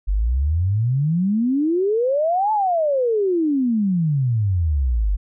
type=exponential two-way sweep; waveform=sine; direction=up then down; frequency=45.84 to 880 to 45.84 Hz; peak=-16 dBFS; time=0.07-5.17 s; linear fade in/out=20 ms; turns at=2.52 s; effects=none